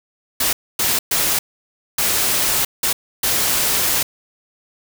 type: noise bursts at uneven times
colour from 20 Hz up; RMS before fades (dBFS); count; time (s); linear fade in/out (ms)
white; -18; 6; 0.4-0.53 / 0.79-0.99 / 1.11-1.39 / 1.98-2.65 / 2.83-2.93 / 3.23-4.03; 5
effects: none